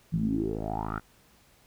10% pulse tone with low-pass filter sweep, 53.7 Hz, A1, 41 cents flat, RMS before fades -30 dBFS, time 0.12-1 s, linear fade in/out 20 ms, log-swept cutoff 160 to 1500 Hz, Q 8, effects pink hiss -61 dBFS RMS until 1.66 s

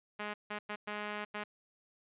5% pulse tone bursts at uneven times, 208.8 Hz, G#3, 10 cents sharp, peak -26 dBFS, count 5, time 0.19-0.34 / 0.5-0.59 / 0.69-0.76 / 0.87-1.25 / 1.34-1.44 s, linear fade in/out 10 ms, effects resampled to 8000 Hz

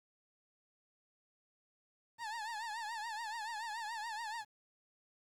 30% pulse tone with vibrato, 888 Hz, A5, 16 cents sharp, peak -37 dBFS, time 2.18-4.45 s, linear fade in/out 50 ms, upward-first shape triangle, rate 7 Hz, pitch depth 130 cents each way, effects low-pass 8000 Hz 12 dB/octave + 11-bit

